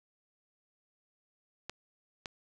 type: clicks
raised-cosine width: 0.2 ms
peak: -21 dBFS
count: 2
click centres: 1.696 / 2.258 s
effects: none